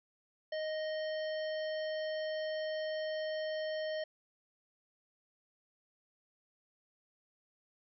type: harmonic tone with a mistuned harmonic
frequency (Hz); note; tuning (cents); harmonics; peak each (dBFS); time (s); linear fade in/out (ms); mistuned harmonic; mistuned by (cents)
622.3; D#5; 0; 1 / 3 / 5 / 7 / 9; -35 / -45 / -49 / -52 / -54; 0.52-4.04; 5; 9; -64
effects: none